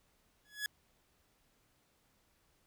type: tone with exponential growth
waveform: sawtooth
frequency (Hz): 1689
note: G#6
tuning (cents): +29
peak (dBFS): -28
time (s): 0.45-0.66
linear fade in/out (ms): 1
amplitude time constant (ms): 45
effects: pink hiss -73 dBFS RMS until 2.66 s